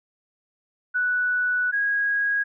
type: tone pair in turn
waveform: sine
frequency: 1480 / 1646.9 Hz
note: F#6 / G#6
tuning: 0 / -15 cents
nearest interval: major second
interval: 185 cents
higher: second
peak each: -20 dBFS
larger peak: neither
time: 0.94-1.72 / 1.72-2.44 s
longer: first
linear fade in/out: 20 ms
effects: none